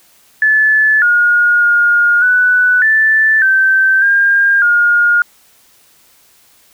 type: tone with pitch steps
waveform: sine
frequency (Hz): 1733 / 1434 / 1424 / 1488 / 1759 / 1551 / 1607 / 1425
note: A6 / F6 / F6 / F#6 / A6 / G6 / G6 / F6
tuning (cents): -27 / +45 / +33 / +9 / -1 / -19 / +43 / +34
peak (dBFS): -7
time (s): 0.42-5.22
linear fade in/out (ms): 2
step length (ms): 600
effects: white hiss -49 dBFS RMS until 6.73 s

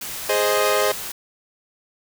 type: noise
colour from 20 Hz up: white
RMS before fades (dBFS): -31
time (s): 0.01-1.12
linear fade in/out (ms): 5
type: chord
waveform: sawtooth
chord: Ab major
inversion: none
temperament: equal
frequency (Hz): 415.3 / 523.3 / 622.3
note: Ab4 / C5 / Eb5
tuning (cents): 0 / 0 / 0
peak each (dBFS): -18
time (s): 0.29-0.92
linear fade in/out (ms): 5
effects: none

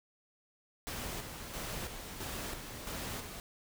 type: noise with tremolo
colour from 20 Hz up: pink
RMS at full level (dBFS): -40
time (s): 0.87-3.4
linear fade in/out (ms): 0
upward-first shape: square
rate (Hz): 1.5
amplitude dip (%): 45
effects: none

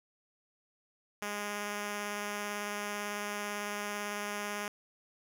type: tone with vibrato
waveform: 5% pulse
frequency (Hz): 206.2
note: G#3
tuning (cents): -12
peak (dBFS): -24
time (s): 1.22-4.68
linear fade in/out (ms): 2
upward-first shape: sine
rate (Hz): 18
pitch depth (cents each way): 8
effects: none

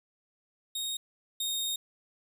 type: tone pair in turn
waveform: sawtooth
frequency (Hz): 3729 / 3705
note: A#7 / A#7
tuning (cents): 0 / -11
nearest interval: unison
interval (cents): 11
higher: first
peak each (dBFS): -29 / -27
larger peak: second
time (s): 0.75-0.97 / 1.4-1.76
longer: second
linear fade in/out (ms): 5
effects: 10-bit

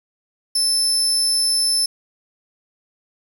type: tone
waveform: 30% pulse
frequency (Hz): 5274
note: E8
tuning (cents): 0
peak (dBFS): -12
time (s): 0.55-1.86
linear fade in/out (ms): 5
effects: 7-bit

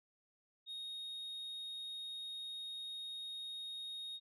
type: tone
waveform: sine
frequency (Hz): 3729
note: A#7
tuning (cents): 0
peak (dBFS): -40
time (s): 0.66-4.2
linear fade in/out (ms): 50
effects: tanh soft clip ceiling -42 dBFS

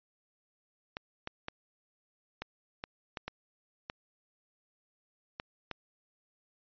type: clicks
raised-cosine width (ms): 0.3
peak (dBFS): -21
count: 10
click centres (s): 0.969 / 1.274 / 1.484 / 2.42 / 2.839 / 3.172 / 3.28 / 3.899 / 5.399 / 5.713
effects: resampled to 11025 Hz

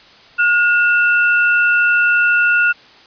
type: tone pair together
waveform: sine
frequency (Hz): 1434 / 2677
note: F6 / E7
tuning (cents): +45 / +26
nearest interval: major seventh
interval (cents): 1081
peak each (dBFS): -11 / -18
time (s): 0.38-2.73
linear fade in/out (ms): 20
effects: white hiss -44 dBFS RMS until 3.06 s + resampled to 11025 Hz

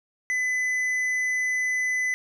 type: tone with tanh clipping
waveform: sine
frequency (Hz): 2008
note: B6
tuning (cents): +28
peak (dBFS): -24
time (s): 0.3-2.14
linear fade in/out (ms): 0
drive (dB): 7
effects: none

